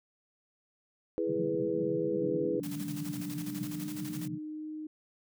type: chord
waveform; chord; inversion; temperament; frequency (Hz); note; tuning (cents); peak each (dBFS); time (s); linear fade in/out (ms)
sine; E major; none; equal; 329.6 / 415.3 / 493.9; E4 / G#4 / B4; 0 / 0 / 0; -33; 1.18-2.6; 0
type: band-pass noise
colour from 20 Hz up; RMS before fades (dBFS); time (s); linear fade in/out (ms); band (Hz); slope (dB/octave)
pink; -40; 1.26-4.39; 50; 140 to 210; 48
type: tone with pitch glide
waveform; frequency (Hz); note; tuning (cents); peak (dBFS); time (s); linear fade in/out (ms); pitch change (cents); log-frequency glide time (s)
sine; 288.1 to 308.8; D4 to D#4; -33 to -13; -37; 2.21-4.87; 5; +120; 2.52-4.68
type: noise with tremolo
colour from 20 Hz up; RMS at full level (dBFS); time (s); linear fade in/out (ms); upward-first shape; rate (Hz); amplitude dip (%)
white; -45; 2.63-4.28; 5; square; 12; 60
effects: none